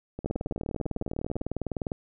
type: two click trains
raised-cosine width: 2 ms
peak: -22 / -16 dBFS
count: 23 / 34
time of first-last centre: 0.19-1.412 / 0.26-1.918 s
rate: 18 / 19.9 Hz
effects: none